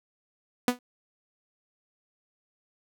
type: tone with exponential decay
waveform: sawtooth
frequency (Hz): 246.9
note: B3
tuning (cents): 0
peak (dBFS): -13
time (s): 0.68-0.79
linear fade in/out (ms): 2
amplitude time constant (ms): 22
effects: none